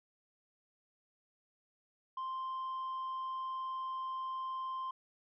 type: tone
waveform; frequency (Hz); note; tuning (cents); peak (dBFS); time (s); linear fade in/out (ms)
sine; 1046.5; C6; 0; -34; 2.17-4.91; 5
effects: tanh soft clip ceiling -36 dBFS